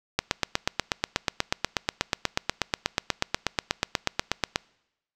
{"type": "click train", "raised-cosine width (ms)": 0.2, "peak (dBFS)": -4, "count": 37, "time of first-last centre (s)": [0.19, 4.559], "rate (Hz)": 8.24, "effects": ["noise-tail reverb RT60 0.9 s tail -26 dB re dry"]}